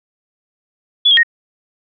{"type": "tone with pitch steps", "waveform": "sine", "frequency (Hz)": [3418, 3248, 1864], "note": ["G#7", "G#7", "A#6"], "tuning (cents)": [49, -39, -1], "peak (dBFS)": -7, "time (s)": [1.05, 1.233], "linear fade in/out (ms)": 10, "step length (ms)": 61, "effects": []}